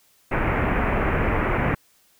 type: low-pass noise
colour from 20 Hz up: pink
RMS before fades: -22 dBFS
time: 0.31-1.75 s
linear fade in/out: 10 ms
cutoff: 2400 Hz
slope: 48 dB/octave
effects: white hiss -60 dBFS RMS until 2.19 s